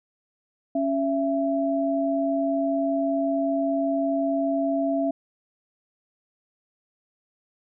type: tone pair together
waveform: sine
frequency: 277.2 / 667.9 Hz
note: C#4 / E5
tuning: 0 / +23 cents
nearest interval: octave + minor third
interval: 1523 cents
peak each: -24 dBFS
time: 0.75-5.11 s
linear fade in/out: 5 ms
effects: none